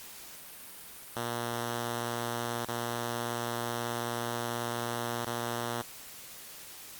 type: tone with dropouts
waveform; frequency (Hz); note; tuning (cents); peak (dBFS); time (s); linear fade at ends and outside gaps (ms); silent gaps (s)
5% pulse; 118.5; A#2; +29; -21; 1.16-5.82; 5; 2.654-2.684 / 5.251-5.267
effects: white hiss -47 dBFS RMS until 6.99 s + Opus 48 kbps